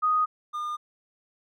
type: tone pair in turn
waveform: sine / triangle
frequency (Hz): 1244.5 / 1211.9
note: D#6 / D#6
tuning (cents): 0 / -46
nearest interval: unison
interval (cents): 46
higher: first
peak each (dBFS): -20 / -27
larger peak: first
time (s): 0.02-0.26 / 0.53-0.77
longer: neither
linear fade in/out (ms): 20
effects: none